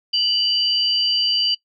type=tone pair together; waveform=sine; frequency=2960 / 4699 Hz; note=F#7 / D8; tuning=0 / 0 cents; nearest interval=minor sixth; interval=800 cents; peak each=-19 dBFS; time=0.13-1.55 s; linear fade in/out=10 ms; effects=noise-tail reverb RT60 0.1 s tail -21 dB re dry